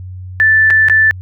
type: tone with dropouts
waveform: sine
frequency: 1760 Hz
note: A6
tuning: in tune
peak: -6 dBFS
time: 0.4-1.11 s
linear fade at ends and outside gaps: 0 ms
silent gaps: 0.702-0.706 / 0.885-0.898 s
effects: added 92 Hz sine -25 dBFS peak until 1.21 s